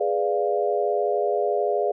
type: chord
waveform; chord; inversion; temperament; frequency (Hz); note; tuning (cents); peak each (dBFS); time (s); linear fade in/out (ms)
sine; G# diminished seventh; none; equal; 415.3 / 493.9 / 587.3 / 698.5; G#4 / B4 / D5 / F5; 0 / 0 / 0 / 0; -24 / -28 / -26 / -26; 0-1.92; 10
effects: none